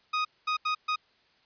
sawtooth tone bursts at uneven times, 1248 Hz, D#6, 5 cents sharp, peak -22 dBFS, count 4, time 0.13-0.25 / 0.47-0.57 / 0.65-0.75 / 0.88-0.96 s, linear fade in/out 10 ms, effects white hiss -65 dBFS RMS until 1.45 s + resampled to 11025 Hz

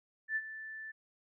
sine tone with ADSR envelope, 1760 Hz, A6, in tune, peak -29 dBFS, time 0.28-0.92 s, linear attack 79 ms, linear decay 49 ms, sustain -13 dB, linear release 15 ms, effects none

